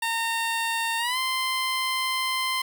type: tone with pitch glide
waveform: 15% pulse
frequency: 915 to 1039 Hz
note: A#5 to C6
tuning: -32 to -12 cents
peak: -18 dBFS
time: 0.02-2.62 s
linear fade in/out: 5 ms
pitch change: +220 cents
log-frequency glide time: 0.98-1.18 s
effects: 8-bit